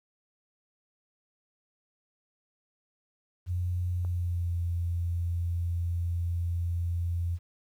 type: tone with pitch glide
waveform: sine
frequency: 89 to 86.02 Hz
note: F2 to F2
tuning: +33 to -26 cents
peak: -27 dBFS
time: 3.46-7.39 s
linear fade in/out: 50 ms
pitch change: -59 cents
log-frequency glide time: 3.92-4.56 s
type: click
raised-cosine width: 1 ms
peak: -34 dBFS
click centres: 4.049 s
effects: 10-bit